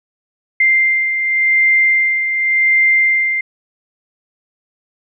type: beating tone pair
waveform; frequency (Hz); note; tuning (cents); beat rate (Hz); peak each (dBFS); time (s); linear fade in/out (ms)
sine; 2093 / 2093.89; C7 / C7; 0 / +1; 0.89; -20 / -11; 0.6-3.41; 5
effects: none